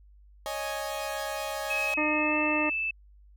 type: chord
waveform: sawtooth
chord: C# suspended second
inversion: none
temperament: equal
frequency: 554.4 / 622.3 / 830.6 Hz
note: C#5 / D#5 / G#5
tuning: 0 / 0 / 0 cents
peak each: -33 / -31 / -32 dBFS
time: 0.46-1.94 s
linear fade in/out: 0 ms
type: tone with pitch glide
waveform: sine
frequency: 2554 to 2635 Hz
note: D#7 to E7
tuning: +45 to -1 cents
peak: -27 dBFS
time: 1.7-2.91 s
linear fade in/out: 5 ms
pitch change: +54 cents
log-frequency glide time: 2.08-2.35 s
type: harmonic tone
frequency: 303.7 Hz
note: D#4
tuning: 42 cents flat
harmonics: 1 / 2 / 3 / 4 / 6 / 7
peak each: -29 / -32 / -34 / -35 / -37 / -37 dBFS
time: 1.97-2.7 s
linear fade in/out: 10 ms
effects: added 50 Hz sine -52 dBFS peak until 3.36 s